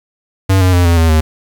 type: tone with pitch steps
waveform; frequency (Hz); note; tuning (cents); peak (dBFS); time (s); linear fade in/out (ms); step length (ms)
square; 95.8 / 92.06 / 88.46 / 85 / 81.68 / 78.49; G2 / F#2 / F2 / F2 / E2 / D#2; -39 / -8 / +23 / -46 / -15 / +16; -8; 0.49-1.21; 10; 120
effects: 7-bit